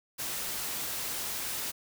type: noise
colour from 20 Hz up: white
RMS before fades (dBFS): -35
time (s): 0.18-1.72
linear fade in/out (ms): 20
effects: none